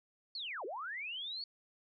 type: linear two-way sweep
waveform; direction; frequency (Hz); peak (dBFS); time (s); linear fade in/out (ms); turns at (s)
sine; down then up; 4498 to 338.5 to 4498; -39; 0.35-1.44; 2; 0.65
effects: none